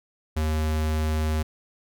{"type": "tone", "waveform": "square", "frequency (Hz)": 77.78, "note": "D#2", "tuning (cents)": 0, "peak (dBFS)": -23, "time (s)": [0.36, 1.43], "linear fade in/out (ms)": 10, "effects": []}